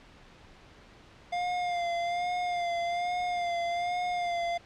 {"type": "tone with vibrato", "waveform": "square", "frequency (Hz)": 702, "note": "F5", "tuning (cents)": 9, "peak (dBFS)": -29, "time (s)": [1.32, 4.58], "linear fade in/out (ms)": 10, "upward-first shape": "sine", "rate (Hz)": 1.2, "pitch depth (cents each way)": 37, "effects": ["pink hiss -54 dBFS RMS until 4.65 s", "low-pass 4000 Hz 12 dB/octave"]}